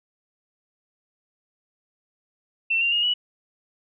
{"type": "tone with pitch steps", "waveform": "sine", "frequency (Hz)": [2694, 2773, 2854, 2938], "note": ["E7", "F7", "F7", "F#7"], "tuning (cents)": [37, -13, 37, -13], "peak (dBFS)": -19, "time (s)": [2.7, 3.14], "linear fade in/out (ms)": 10, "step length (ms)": 110, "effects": []}